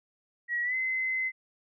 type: tone with pitch glide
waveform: sine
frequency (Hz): 1913 to 2050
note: A#6 to C7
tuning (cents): +44 to -36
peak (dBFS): -27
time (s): 0.48-1.32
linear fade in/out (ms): 50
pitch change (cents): +120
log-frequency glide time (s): 0.63-0.75
effects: none